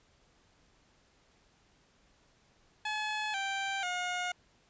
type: tone with pitch steps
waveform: 15% pulse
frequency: 854 / 783.1 / 718.1 Hz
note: G#5 / G5 / F5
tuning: +48 / -2 / +48 cents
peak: -26 dBFS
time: 2.85-4.32 s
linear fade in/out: 5 ms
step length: 490 ms
effects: pink hiss -67 dBFS RMS until 4.69 s + resampled to 16000 Hz